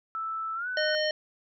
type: tone with pitch glide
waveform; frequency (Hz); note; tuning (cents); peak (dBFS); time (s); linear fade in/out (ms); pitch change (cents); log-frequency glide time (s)
sine; 1318.5 to 1497.2; E6 to F#6; 0 to +20; -30; 0.15-0.95; 0; +220; 0.55-0.68
type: harmonic tone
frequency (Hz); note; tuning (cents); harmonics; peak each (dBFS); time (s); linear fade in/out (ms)
614; D#5; -23; 1 / 3 / 5 / 7 / 9; -27 / -32 / -34 / -35 / -37; 0.77-1.11; 2
effects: none